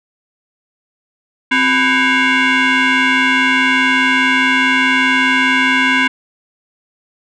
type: tone with frequency modulation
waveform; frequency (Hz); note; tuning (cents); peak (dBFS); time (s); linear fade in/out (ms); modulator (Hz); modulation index
sine; 261.6; C4; 0; -8; 1.51-6.08; 10; 628; 4
effects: tanh soft clip ceiling -8 dBFS